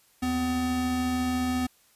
square tone pair together, 79.4 / 252.3 Hz, D#2 / B3, +36 / +37 cents, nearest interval octave + minor sixth, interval 2001 cents, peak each -36 / -26 dBFS, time 0.22-1.67 s, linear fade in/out 10 ms, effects white hiss -62 dBFS RMS until 1.95 s + resampled to 32000 Hz

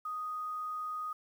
sine tone with quantisation, 1244.5 Hz, D#6, in tune, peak -35 dBFS, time 0.05-1.13 s, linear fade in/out 5 ms, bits 10, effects none

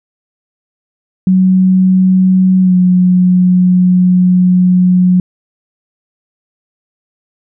sine tone with pitch glide, 186.5 to 181.61 Hz, F#3 to F#3, +14 to -32 cents, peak -5 dBFS, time 1.27-5.2 s, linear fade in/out 2 ms, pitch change -46 cents, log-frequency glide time 2.61-2.75 s, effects none

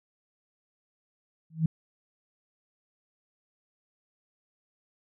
sine tone with exponential growth, 160.6 Hz, E3, 45 cents flat, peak -17 dBFS, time 1.5-1.66 s, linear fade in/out 5 ms, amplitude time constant 33 ms, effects none

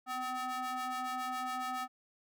square ring-modulated tone, 255.9 Hz, C4, 38 cents flat, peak -33 dBFS, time 0.06-1.88 s, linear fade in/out 50 ms, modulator 1020 Hz, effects none

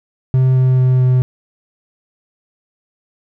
triangle tone with pitch steps, 129.8 / 128.98 / 128.16 / 127.35 Hz, C3 / C3 / C3 / C3, -13 / -24 / -35 / -46 cents, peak -7 dBFS, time 0.34-1.22 s, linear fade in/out 0 ms, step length 220 ms, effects none

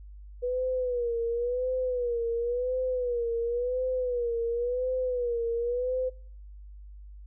sine tone with vibrato, 487.8 Hz, B4, 21 cents flat, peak -26 dBFS, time 0.42-6.1 s, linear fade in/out 20 ms, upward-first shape sine, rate 0.94 Hz, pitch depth 87 cents each way, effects noise-tail reverb RT60 0.6 s tail -25 dB re dry + added 50 Hz sine -43 dBFS peak until 7.26 s

